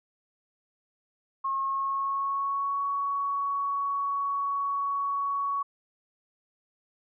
sine tone with pitch glide, 1083 to 1119.3 Hz, C#6 to C#6, -41 to +16 cents, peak -26 dBFS, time 1.44-5.63 s, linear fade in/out 10 ms, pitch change +57 cents, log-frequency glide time 1.6-2.84 s, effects none

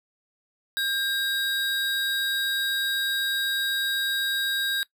square tone pair together, 1600 / 3808 Hz, G6 / A#7, +35 / +36 cents, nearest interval octave + minor third, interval 1501 cents, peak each -28 dBFS, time 0.77-4.83 s, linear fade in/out 0 ms, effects noise-tail reverb RT60 0.1 s tail -20 dB re dry

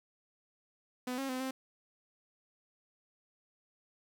sawtooth tone with pitch steps, 251 / 270.6 / 256.3 / 262.9 Hz, B3 / C#4 / C4 / C4, +28 / -42 / -36 / +8 cents, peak -31 dBFS, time 1.07-1.51 s, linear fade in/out 5 ms, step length 110 ms, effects 10-bit

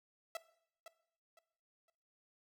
sawtooth tone with echo, 659.3 Hz, E5, in tune, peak -35 dBFS, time 0.35-0.37 s, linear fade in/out 2 ms, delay 510 ms, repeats 3, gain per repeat -11 dB, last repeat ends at 1.9 s, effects noise-tail reverb RT60 0.7 s tail -17 dB re dry

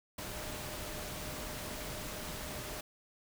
sine tone in noise, 609 Hz, D#5, 37 cents flat, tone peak -50 dBFS, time 0.18-2.81 s, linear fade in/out 5 ms, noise pink, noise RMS -42 dBFS, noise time 0.18-2.81 s, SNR -11 dB, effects none

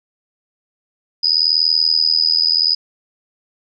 sine tone with amplitude modulation, 4978 Hz, D#8, in tune, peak -8 dBFS, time 1.23-2.75 s, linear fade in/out 10 ms, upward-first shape sine, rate 80.7 Hz, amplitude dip 95%, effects none

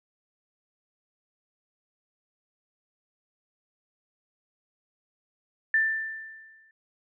sine tone with exponential decay, 1775 Hz, A6, 15 cents sharp, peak -18 dBFS, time 5.74-6.71 s, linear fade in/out 2 ms, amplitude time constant 210 ms, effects none

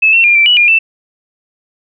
sine tone with pitch steps, 2603 / 2708 / 2404 / 2341 / 2940 / 2414 / 2659 Hz, E7 / E7 / D7 / D7 / F#7 / D7 / E7, -22 / +46 / +40 / -6 / -12 / +47 / +14 cents, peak -5 dBFS, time 0.02-0.79 s, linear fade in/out 10 ms, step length 110 ms, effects none

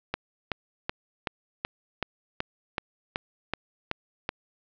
click train, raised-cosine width 0.3 ms, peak -11 dBFS, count 12, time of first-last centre 0.14-4.291 s, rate 2.65 Hz, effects low-pass 4000 Hz 12 dB/octave

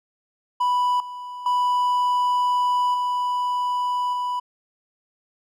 triangle tone with level steps, 987.8 Hz, B5, in tune, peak -16 / -30 / -16 / -19 / -21 dBFS, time 0.6-4.4 s, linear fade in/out 10 ms, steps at 1 / 1.46 / 2.94 / 4.13 s, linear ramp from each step 2 ms, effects none

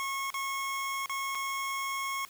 25% pulse tone with dropouts, 1091 Hz, C#6, 28 cents flat, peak -28 dBFS, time 0-2.25 s, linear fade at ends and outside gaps 0 ms, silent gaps 0.303-0.342 / 1.059-1.096 / 1.349-1.353 s, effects white hiss -54 dBFS RMS until 2.29 s

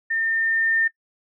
sine tone with level ramp, 1810 Hz, A6, 48 cents sharp, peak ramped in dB -21 to -17 dBFS, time 0.1-0.88 s, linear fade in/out 10 ms, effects noise-tail reverb RT60 0.1 s tail -20 dB re dry

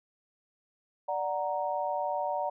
sine chord, D augmented, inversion none, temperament equal, 587.3 / 740 / 932.3 Hz, D5 / F#5 / A#5, 0 / 0 / 0 cents, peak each -33 dBFS, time 1.08-2.5 s, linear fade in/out 10 ms, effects none

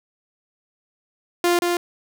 sawtooth tone with echo, 349.2 Hz, F4, in tune, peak -12 dBFS, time 1.44-1.59 s, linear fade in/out 2 ms, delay 180 ms, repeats 1, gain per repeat -3 dB, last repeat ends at 1.77 s, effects none

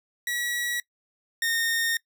sawtooth tone pair in turn, 1927 / 1838.3 Hz, B6 / A#6, -43 / -25 cents, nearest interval minor second, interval 82 cents, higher first, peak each -23 / -20 dBFS, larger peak second, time 0.27-0.8 / 1.42-1.97 s, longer second, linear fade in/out 2 ms, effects noise-tail reverb RT60 0.1 s tail -22 dB re dry

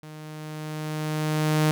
sawtooth tone with level ramp, 154.1 Hz, D#3, 16 cents flat, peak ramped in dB -36 to -14 dBFS, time 0.03-1.71 s, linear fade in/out 0 ms, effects none

